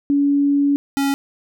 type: tone pair in turn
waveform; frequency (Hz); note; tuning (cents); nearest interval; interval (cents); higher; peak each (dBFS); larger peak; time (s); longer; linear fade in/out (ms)
sine / square; 283.7 / 277.4; C#4 / C#4; +40 / +1; unison; 39; first; -13 / -17; first; 0.1-0.76 / 0.97-1.14; first; 0
effects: none